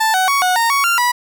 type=tone with pitch steps; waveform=30% pulse; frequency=882 / 750 / 1118 / 733 / 923 / 1117 / 1386 / 976 Hz; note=A5 / F#5 / C#6 / F#5 / A#5 / C#6 / F6 / B5; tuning=+4 / +23 / +14 / -16 / -17 / +13 / -14 / -21 cents; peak=-10 dBFS; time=0-1.12 s; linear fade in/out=10 ms; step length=140 ms; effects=none